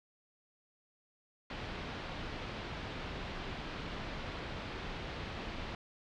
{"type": "low-pass noise", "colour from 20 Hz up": "pink", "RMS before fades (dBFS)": -42, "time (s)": [1.5, 5.75], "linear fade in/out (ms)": 2, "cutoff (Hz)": 4000, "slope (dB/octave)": 24, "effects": []}